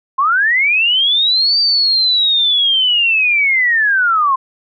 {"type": "linear two-way sweep", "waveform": "sine", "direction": "up then down", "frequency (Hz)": [1032, 4675, 1032], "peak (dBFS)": -10, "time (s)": [0.18, 4.36], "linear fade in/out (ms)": 10, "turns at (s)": 1.59, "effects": []}